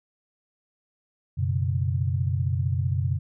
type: chord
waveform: sine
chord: F# suspended fourth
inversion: none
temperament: just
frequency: 92.5 / 123.33 / 138.75 Hz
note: F#2 / B2 / C#3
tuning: 0 / -2 / +2 cents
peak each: -25 / -27 / -28 dBFS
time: 1.37-3.19 s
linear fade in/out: 20 ms
effects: none